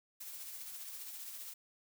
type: noise with tremolo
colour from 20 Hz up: blue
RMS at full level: -45 dBFS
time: 0.2-1.54 s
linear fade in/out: 10 ms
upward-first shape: triangle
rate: 15 Hz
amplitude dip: 40%
effects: none